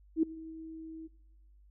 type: tone with ADSR envelope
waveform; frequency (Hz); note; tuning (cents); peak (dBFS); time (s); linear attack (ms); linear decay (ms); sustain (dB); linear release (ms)
sine; 321.3; E4; -44; -21; 0.16-1.08; 69; 5; -21; 21
effects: noise-tail reverb RT60 1.0 s tail -21 dB re dry + added 50 Hz sine -57 dBFS peak until 1.7 s